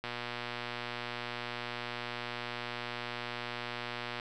click train, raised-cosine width 0.3 ms, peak -21 dBFS, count 500, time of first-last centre 0.04-4.198 s, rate 120 Hz, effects none

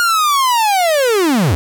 45% pulse linear sweep, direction down, 1434 to 71.6 Hz, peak -11 dBFS, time 0-1.55 s, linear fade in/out 0 ms, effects none

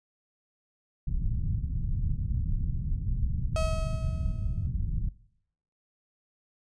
pink low-pass noise, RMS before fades -29 dBFS, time 1.07-5.09 s, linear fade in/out 5 ms, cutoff 150 Hz, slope 24 dB/octave
35% pulse tone with exponential decay, 640 Hz, D#5, 49 cents sharp, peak -26 dBFS, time 3.56-4.67 s, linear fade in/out 1 ms, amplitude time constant 240 ms
effects noise-tail reverb RT60 0.7 s tail -20 dB re dry + resampled to 22050 Hz

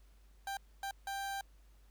30% pulse tone bursts at uneven times, 788 Hz, G5, 9 cents sharp, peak -35 dBFS, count 3, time 0.47-0.57 / 0.83-0.91 / 1.07-1.41 s, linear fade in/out 2 ms, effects added 50 Hz sine -59 dBFS peak until 1.9 s + pink hiss -72 dBFS RMS until 1.9 s

